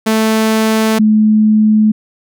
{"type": "tone pair in turn", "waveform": ["sawtooth", "sine"], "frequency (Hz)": [220, 215], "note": ["A3", "A3"], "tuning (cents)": [0, -40], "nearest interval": "unison", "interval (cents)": 40, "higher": "first", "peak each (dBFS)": -6, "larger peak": "neither", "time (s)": [[0.06, 0.99], [0.99, 1.92]], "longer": "neither", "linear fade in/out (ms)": 10, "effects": []}